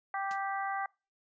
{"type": "harmonic tone", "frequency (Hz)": 392, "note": "G4", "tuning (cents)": 0, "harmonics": [2, 3, 4, 5], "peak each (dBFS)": [-34, -38, -40, -42], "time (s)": [0.14, 0.86], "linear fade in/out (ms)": 2}
{"type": "noise with exponential decay", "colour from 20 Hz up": "white", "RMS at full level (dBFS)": -42, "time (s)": [0.31, 0.4], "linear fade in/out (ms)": 0, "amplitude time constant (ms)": 19}
{"effects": ["noise-tail reverb RT60 0.3 s tail -25 dB re dry", "resampled to 16000 Hz"]}